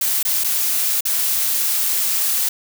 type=noise with dropouts; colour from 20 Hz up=blue; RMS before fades=-19 dBFS; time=0.01-2.49 s; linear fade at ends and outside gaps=5 ms; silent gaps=0.229-0.25 / 0.438-0.443 / 1.008-1.052 s; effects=none